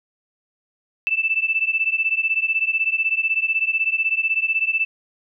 sine beating tone pair, 2637 / 2653 Hz, E7 / E7, 0 / +10 cents, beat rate 16 Hz, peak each -21 dBFS, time 1.07-4.85 s, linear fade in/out 0 ms, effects none

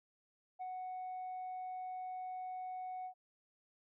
sine tone with ADSR envelope, 740 Hz, F#5, in tune, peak -37 dBFS, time 0.59-3.14 s, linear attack 28 ms, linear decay 28 ms, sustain -2 dB, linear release 87 ms, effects tanh soft clip ceiling -39 dBFS

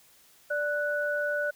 sine tone pair together, 587.3 / 1480 Hz, D5 / F#6, 0 / 0 cents, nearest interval octave + major third, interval 1600 cents, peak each -29 / -29 dBFS, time 0.5-1.51 s, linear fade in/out 10 ms, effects white hiss -59 dBFS RMS until 1.55 s

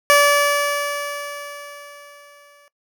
15% pulse tone with exponential decay, 577 Hz, D5, 31 cents flat, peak -3 dBFS, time 0.1-2.68 s, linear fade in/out 0 ms, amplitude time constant 560 ms, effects noise-tail reverb RT60 0.1 s tail -20 dB re dry

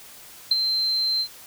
sine tone with ADSR envelope, 4119 Hz, C8, 28 cents flat, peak -12 dBFS, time 0.51-1.28 s, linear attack 5 ms, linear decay 24 ms, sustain -8 dB, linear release 75 ms, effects tanh soft clip ceiling -11 dBFS + white hiss -45 dBFS RMS until 1.46 s

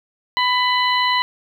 harmonic tone with a mistuned harmonic, 996 Hz, B5, 14 cents sharp, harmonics 1 / 2 / 3 / 4, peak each -18 / -21 / -23 / -24 dBFS, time 0.37-1.22 s, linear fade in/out 0 ms, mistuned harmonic 4, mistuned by +23 cents, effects 8-bit

